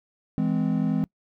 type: chord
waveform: triangle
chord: E augmented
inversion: none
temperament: equal with one note detuned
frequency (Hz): 164.81 / 207.7 / 257.6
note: E3 / G#3 / B#3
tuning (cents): 0 / 0 / -27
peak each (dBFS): -24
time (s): 0.38-1.04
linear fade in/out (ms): 0
effects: noise-tail reverb RT60 0.1 s tail -24 dB re dry